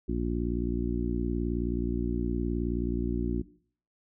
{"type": "harmonic tone", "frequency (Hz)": 59.1, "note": "A#1", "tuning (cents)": 24, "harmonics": [1, 2, 3, 4, 5, 6], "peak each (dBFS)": [-32, -38, -35, -34, -34, -35], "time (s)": [0.08, 3.42], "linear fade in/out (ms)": 10, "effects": ["noise-tail reverb RT60 0.5 s tail -17 dB re dry"]}